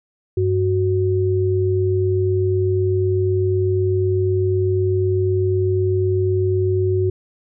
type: tone pair together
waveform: sine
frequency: 98 / 370 Hz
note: G2 / F#4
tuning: 0 / 0 cents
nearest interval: octave + major seventh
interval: 2300 cents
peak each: -18 dBFS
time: 0.37-7.1 s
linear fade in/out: 5 ms
effects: none